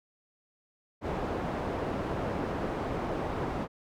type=low-pass noise; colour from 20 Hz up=white; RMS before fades=-33 dBFS; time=1.01-3.68 s; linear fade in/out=50 ms; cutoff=670 Hz; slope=12 dB/octave; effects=none